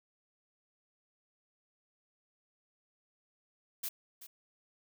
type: noise with echo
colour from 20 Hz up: blue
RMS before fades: -37 dBFS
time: 3.83-3.89 s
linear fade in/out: 10 ms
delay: 380 ms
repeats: 1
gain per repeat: -13 dB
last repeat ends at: 4.27 s
effects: none